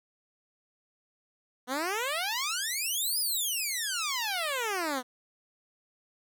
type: exponential two-way sweep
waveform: 10% pulse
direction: up then down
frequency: 240.9 to 5130 to 240.9 Hz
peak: -21 dBFS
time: 1.67-5.03 s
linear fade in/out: 50 ms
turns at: 3.19 s
effects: none